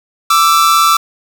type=tone pair together; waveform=45% pulse; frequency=1172 / 1329.7 Hz; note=D6 / E6; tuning=-4 / +15 cents; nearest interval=major second; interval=219 cents; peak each=-10 dBFS; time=0.3-0.97 s; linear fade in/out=5 ms; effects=none